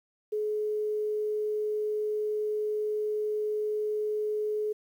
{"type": "tone", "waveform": "sine", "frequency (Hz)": 424.7, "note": "G#4", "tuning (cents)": 39, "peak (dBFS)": -27, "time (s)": [0.32, 4.73], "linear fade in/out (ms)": 10, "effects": ["10-bit"]}